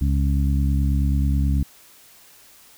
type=harmonic tone; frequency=69.3 Hz; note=C#2; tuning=in tune; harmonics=1 / 2 / 3 / 4; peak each=-18 / -24 / -28 / -30 dBFS; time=0.01-1.63 s; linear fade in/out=5 ms; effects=white hiss -50 dBFS RMS until 2.77 s